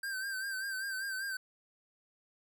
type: tone with vibrato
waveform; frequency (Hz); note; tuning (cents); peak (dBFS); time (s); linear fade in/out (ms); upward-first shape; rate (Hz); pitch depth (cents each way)
square; 1565; G6; -3; -36; 0.03-1.37; 5; sine; 5.1; 54
effects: none